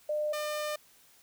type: tone pair in turn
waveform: sine / sawtooth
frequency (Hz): 602 / 602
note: D5 / D5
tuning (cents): +43 / +43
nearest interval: unison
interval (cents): 0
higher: neither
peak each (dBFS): -28 / -28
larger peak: neither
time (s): 0.09-0.33 / 0.33-0.76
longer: second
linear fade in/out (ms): 5
effects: white hiss -61 dBFS RMS until 1.22 s